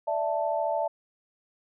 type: chord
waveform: sine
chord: D suspended second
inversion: none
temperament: just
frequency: 587.3 / 660.7 / 881 Hz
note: D5 / E5 / A5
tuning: 0 / +4 / +2 cents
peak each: -30 / -28 / -30 dBFS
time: 0.07-0.88 s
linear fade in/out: 10 ms
effects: none